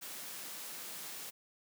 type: high-pass noise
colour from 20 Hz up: white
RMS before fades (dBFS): -45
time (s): 0.01-1.31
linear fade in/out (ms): 20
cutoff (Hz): 140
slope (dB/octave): 24
effects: none